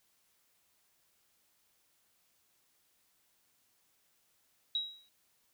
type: tone with exponential decay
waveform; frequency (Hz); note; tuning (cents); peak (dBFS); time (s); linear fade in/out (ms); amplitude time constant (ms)
sine; 3848; B7; -46; -28; 4.75-5.09; 2; 73
effects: white hiss -73 dBFS RMS until 5.53 s